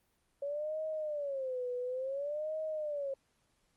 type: tone with vibrato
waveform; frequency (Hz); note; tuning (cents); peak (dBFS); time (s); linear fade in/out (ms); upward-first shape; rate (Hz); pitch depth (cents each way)
sine; 557; C#5; +8; -34; 0.42-3.14; 5; sine; 0.57; 210
effects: pink hiss -75 dBFS RMS until 3.76 s + Opus 32 kbps